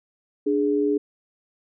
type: tone pair together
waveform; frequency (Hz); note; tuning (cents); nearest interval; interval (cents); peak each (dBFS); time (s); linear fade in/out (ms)
sine; 293.9 / 415.6; D4 / G#4; +1 / +1; tritone; 600; -22 / -21; 0.46-0.98; 10
effects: none